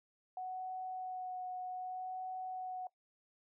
sine tone with vibrato, 740 Hz, F#5, in tune, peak -39 dBFS, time 0.37-2.87 s, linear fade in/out 2 ms, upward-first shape sine, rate 0.64 Hz, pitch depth 13 cents each way, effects noise-tail reverb RT60 0.1 s tail -19 dB re dry

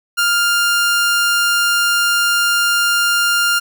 sawtooth tone, 1400 Hz, F6, 4 cents sharp, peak -9 dBFS, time 0.17-3.6 s, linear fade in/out 20 ms, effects none

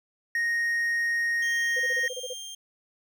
triangle tone, 1864.7 Hz, A#6, in tune, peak -22 dBFS, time 0.35-2.08 s, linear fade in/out 2 ms
25% pulse tone with tremolo, 3186 Hz, G7, 27 cents sharp, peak -32 dBFS, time 1.42-2.55 s, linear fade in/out 5 ms, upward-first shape sine, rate 1.5 Hz, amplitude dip 25%
sine tone bursts, 505 Hz, B4, 39 cents sharp, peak -32 dBFS, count 9, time 1.76-2.336 s, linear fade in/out 10 ms, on 40 ms, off 27 ms
effects none

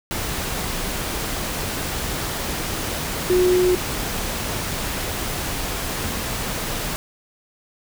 sine tone in noise, 363.3 Hz, F#4, 32 cents flat, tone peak -14 dBFS, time 3.3-3.75 s, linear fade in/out 0 ms, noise pink, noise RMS -26 dBFS, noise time 0.11-6.96 s, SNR +9 dB, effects none

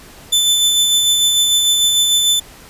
sawtooth tone with tremolo, 3520 Hz, A7, in tune, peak -7 dBFS, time 0.32-2.4 s, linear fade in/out 10 ms, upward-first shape sine, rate 6.7 Hz, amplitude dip 30%, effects pink hiss -40 dBFS RMS until 2.69 s + resampled to 32000 Hz

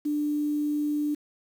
sine tone with quantisation, 296.2 Hz, D4, 15 cents sharp, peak -24 dBFS, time 0.05-1.15 s, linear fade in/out 10 ms, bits 8, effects none

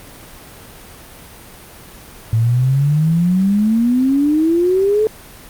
sine exponential sweep, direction up, 109.9 to 440 Hz, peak -11 dBFS, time 2.33-5.07 s, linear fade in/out 0 ms, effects pink hiss -38 dBFS RMS until 5.49 s + Opus 32 kbps

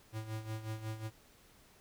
square tone with tremolo, 109.7 Hz, A2, 5 cents flat, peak -37 dBFS, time 0.12-1.11 s, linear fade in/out 50 ms, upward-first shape sine, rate 5.5 Hz, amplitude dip 70%, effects pink hiss -63 dBFS RMS until 1.8 s

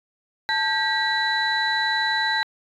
sine tone cluster, 878 / 1599 / 1931 / 3970 Hz, A5 / G6 / B6 / B7, -4 / +34 / -39 / +8 cents, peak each -25 dBFS, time 0.49-2.43 s, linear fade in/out 0 ms, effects tanh soft clip ceiling -11 dBFS

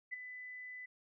sine tone with ADSR envelope, 2000 Hz, B6, 21 cents sharp, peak -36 dBFS, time 0.11-0.86 s, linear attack 24 ms, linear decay 14 ms, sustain -9 dB, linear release 9 ms, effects none

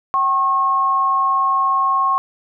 sine tone pair together, 768 / 1085.1 Hz, G5 / C#6, -36 / -37 cents, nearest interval tritone, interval 599 cents, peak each -24 / -14 dBFS, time 0.14-2.18 s, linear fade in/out 0 ms, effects none

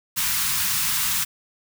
white band-stop noise, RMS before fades -23 dBFS, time 0.16-1.25 s, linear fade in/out 20 ms, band 220 to 940 Hz, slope 48 dB/octave, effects none

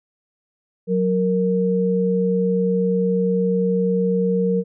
sine tone pair together, 184.2 / 464.2 Hz, F#3 / A#4, -7 / -7 cents, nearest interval octave + major third, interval 1600 cents, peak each -19 dBFS, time 0.87-4.64 s, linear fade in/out 50 ms, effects none

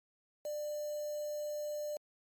sine tone with quantisation, 596 Hz, D5, 25 cents sharp, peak -36 dBFS, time 0.45-1.97 s, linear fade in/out 2 ms, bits 8, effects MP3 96 kbps

